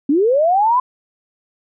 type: linear sweep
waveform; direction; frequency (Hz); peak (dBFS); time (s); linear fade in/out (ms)
sine; up; 264.1 to 1029; -11; 0.09-0.8; 5
effects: none